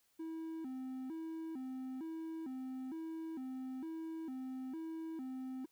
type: tone with vibrato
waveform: triangle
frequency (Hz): 289.9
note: D4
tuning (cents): -22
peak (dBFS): -39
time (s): 0.19-5.66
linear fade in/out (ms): 10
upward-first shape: square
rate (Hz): 1.1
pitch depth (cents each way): 190
effects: white hiss -75 dBFS RMS until 5.71 s